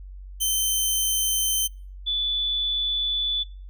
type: tone pair in turn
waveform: 10% pulse / sine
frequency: 3093 / 3472 Hz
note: G7 / A7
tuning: -24 / -24 cents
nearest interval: major second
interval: 200 cents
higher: second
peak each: -13 / -22 dBFS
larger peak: first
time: 0.4-1.68 / 2.06-3.44 s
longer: second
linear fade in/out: 20 ms
effects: noise-tail reverb RT60 0.4 s tail -25 dB re dry + added 47 Hz sine -37 dBFS peak until 3.69 s